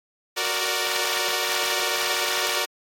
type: chord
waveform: 5% pulse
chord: Gb augmented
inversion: none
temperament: equal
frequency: 370 / 466.2 / 587.3 Hz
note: Gb4 / Bb4 / D5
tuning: 0 / 0 / 0 cents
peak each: -17 / -16 / -16 dBFS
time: 0.36-2.66 s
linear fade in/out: 20 ms
effects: AAC 48 kbps